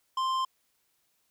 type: tone with tanh clipping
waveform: triangle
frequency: 1046.5 Hz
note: C6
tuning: in tune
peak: -28 dBFS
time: 0.17-0.45 s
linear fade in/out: 5 ms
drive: 16 dB
effects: white hiss -73 dBFS RMS until 1.3 s